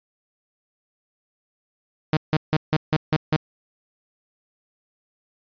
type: tone bursts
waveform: sawtooth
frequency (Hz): 155.56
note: D#3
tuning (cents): 0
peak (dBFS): -13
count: 7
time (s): 2.13-3.363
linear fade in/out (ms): 0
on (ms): 39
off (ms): 160
effects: resampled to 11025 Hz